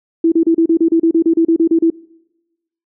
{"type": "tone bursts", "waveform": "sine", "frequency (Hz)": 329.8, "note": "E4", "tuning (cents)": 1, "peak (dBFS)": -8, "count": 15, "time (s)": [0.24, 1.902], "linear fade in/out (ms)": 5, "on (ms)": 80, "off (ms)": 33, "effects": ["noise-tail reverb RT60 1.0 s tail -24 dB re dry"]}